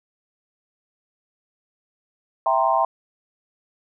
sine chord, C dominant seventh, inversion first, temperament equal, 659.3 / 784 / 932.3 / 1046.5 Hz, E5 / G5 / Bb5 / C6, 0 / 0 / 0 / 0 cents, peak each -22 dBFS, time 2.46-2.85 s, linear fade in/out 2 ms, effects none

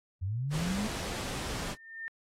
sine linear sweep, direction up, 85.6 to 220 Hz, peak -30 dBFS, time 0.21-0.88 s, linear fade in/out 20 ms
pink noise, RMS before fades -37 dBFS, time 0.5-1.76 s, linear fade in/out 50 ms
sine tone with exponential growth, 1810 Hz, A6, 48 cents sharp, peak -34 dBFS, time 1.43-2.08 s, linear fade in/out 0 ms, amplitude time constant 140 ms
effects low-pass 9000 Hz 12 dB/octave + AAC 48 kbps

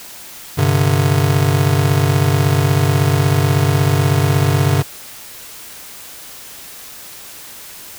square chord, G suspended fourth, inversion none, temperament just, 98 / 130.67 / 147 Hz, G2 / C3 / D3, 0 / -2 / +2 cents, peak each -17 dBFS, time 0.57-4.83 s, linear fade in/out 20 ms, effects white hiss -35 dBFS RMS until 7.98 s

